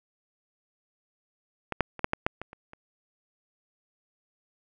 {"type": "clicks", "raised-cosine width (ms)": 0.5, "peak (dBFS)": [-15, -7, -24, -7, -10, -8, -21, -29, -30], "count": 9, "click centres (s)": [1.723, 1.807, 1.993, 2.044, 2.134, 2.265, 2.416, 2.531, 2.734], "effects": []}